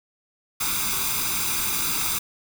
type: noise with comb filter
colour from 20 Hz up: white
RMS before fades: -25 dBFS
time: 0.6-2.19 s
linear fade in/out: 10 ms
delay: 0.82 ms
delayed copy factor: +0.75
effects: none